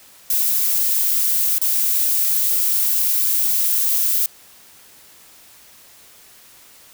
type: noise with dropouts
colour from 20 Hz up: violet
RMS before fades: -18 dBFS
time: 0.3-4.26 s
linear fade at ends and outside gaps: 2 ms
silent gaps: 1.583-1.615 s
effects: white hiss -47 dBFS RMS until 6.93 s